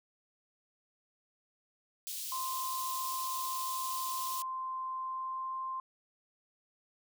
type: high-pass noise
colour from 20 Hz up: white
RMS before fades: -40 dBFS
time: 2.07-4.42 s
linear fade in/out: 0 ms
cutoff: 3100 Hz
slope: 24 dB/octave
type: tone with pitch glide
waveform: sine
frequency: 1042 to 1048.6 Hz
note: C6 to C6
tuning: -7 to +3 cents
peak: -35 dBFS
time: 2.32-5.8 s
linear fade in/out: 2 ms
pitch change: +10 cents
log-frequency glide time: 4.92-5.53 s
effects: none